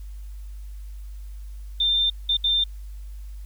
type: tone bursts at uneven times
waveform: sine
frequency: 3592 Hz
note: A7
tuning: 35 cents sharp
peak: -18 dBFS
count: 3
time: 1.8-2.1 / 2.29-2.37 / 2.44-2.64 s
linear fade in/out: 5 ms
effects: added 50 Hz sine -34 dBFS peak until 3.45 s + white hiss -59 dBFS RMS until 3.45 s